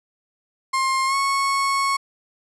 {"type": "tone with pitch glide", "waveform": "35% pulse", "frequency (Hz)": [1062, 1100.7], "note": ["C6", "C#6"], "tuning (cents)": [25, -13], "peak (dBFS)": -17, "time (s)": [0.73, 1.97], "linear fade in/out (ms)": 10, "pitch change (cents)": 62, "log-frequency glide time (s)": [1.06, 1.15], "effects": ["resampled to 24000 Hz"]}